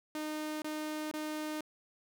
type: tone bursts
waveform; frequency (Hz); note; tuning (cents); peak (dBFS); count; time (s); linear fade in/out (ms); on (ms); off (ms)
sawtooth; 306.7; D#4; -25; -32; 3; 0.15-1.608; 2; 470; 24
effects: none